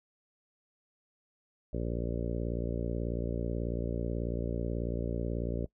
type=harmonic tone; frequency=58.27 Hz; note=A#1; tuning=in tune; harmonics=1 / 2 / 3 / 4 / 5 / 6 / 7 / 8 / 9 / 10; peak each=-35 / -38 / -40 / -41 / -42 / -43 / -43 / -44 / -45 / -45 dBFS; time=1.73-5.66 s; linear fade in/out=5 ms; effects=noise-tail reverb RT60 0.1 s tail -22 dB re dry